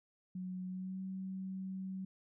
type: tone with pitch glide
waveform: sine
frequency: 184 to 189.5 Hz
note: F#3 to F#3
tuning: -9 to +42 cents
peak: -39 dBFS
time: 0.35-2.05 s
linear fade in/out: 5 ms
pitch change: +51 cents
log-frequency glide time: 0.67-1.01 s
effects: none